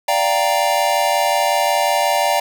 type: chord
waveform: square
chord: G minor seventh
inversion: second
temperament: equal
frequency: 587.3 / 698.5 / 784 / 932.3 Hz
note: D5 / F5 / G5 / Bb5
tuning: 0 / 0 / 0 / 0 cents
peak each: -21 dBFS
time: 0.08-2.4 s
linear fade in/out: 5 ms
effects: none